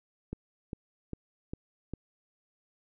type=click train; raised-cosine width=3 ms; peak=-23 dBFS; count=5; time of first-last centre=0.33-1.936 s; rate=2.49 Hz; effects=none